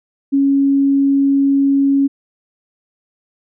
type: tone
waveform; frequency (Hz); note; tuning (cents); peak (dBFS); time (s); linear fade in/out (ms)
sine; 276.6; C#4; -4; -10; 0.32-2.08; 20
effects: none